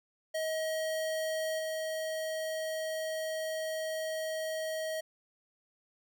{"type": "tone with level steps", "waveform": "square", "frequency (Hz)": 634, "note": "D#5", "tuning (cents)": 32, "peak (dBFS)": [-32, -34], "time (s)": [0.34, 5.01], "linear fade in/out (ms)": 10, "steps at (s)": 1.58, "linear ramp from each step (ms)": 20, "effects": []}